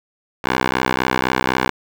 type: tone with band-pass filter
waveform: 10% pulse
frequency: 63.9 Hz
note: C2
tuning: 40 cents flat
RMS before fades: -19 dBFS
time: 0.44-1.7 s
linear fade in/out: 5 ms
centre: 1400 Hz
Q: 0.72
effects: none